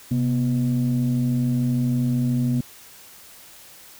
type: tone pair together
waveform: sine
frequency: 130.28 / 243.4 Hz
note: C3 / B3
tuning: -7 / -25 cents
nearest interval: major seventh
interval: 1082 cents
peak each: -20 / -20 dBFS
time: 0.11-2.61 s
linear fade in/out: 5 ms
effects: tanh soft clip ceiling -14 dBFS + white hiss -46 dBFS RMS until 3.99 s